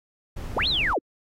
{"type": "noise", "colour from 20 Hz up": "brown", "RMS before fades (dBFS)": -33, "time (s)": [0.36, 0.94], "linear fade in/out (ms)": 10}
{"type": "linear two-way sweep", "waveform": "sine", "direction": "up then down", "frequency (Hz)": [109.2, 4307, 220.9], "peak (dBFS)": -21, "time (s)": [0.56, 0.99], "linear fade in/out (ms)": 10, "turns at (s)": 0.68}
{"effects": ["AAC 48 kbps"]}